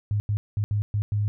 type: tone bursts at uneven times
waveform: sine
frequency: 103.83 Hz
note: G#2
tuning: in tune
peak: -21 dBFS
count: 6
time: 0.11-0.2 / 0.29-0.37 / 0.57-0.64 / 0.71-0.82 / 0.94-1.02 / 1.12-1.28 s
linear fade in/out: 0 ms
effects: none